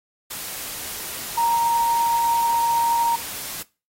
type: tone in noise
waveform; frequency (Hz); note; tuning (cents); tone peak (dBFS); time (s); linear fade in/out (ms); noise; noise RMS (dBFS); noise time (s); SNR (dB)
sine; 932.3; A#5; 0; -17; 1.37-3.16; 10; white; -32; 0.3-3.63; +12
effects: noise-tail reverb RT60 0.3 s tail -21 dB re dry + AAC 48 kbps